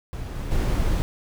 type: noise with level steps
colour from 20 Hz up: brown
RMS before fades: -31 / -29 / -22 dBFS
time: 0.13-1.02 s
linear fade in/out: 0 ms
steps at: 0.35 / 0.51 s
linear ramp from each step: 10 ms
effects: none